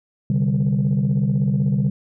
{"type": "chord", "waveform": "sine", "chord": "C suspended second", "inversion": "none", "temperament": "equal", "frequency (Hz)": [130.81, 146.83, 196], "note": ["C3", "D3", "G3"], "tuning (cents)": [0, 0, 0], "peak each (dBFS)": -19, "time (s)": [0.3, 1.9], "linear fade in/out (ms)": 2, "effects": ["tanh soft clip ceiling -12 dBFS"]}